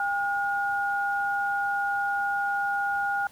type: tone pair together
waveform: sine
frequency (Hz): 803.7 / 1432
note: G5 / F6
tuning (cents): +43 / +43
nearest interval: minor seventh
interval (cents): 1000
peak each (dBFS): -27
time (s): 0-3.27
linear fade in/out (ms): 2
effects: pink hiss -53 dBFS RMS until 3.31 s + high-pass 60 Hz 12 dB/octave